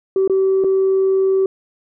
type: tone with dropouts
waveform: sine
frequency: 383.5 Hz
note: G4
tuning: 38 cents flat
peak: -11 dBFS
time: 0.16-1.46 s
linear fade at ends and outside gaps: 2 ms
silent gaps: 0.277-0.297 / 0.639-0.644 s
effects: tanh soft clip ceiling -9 dBFS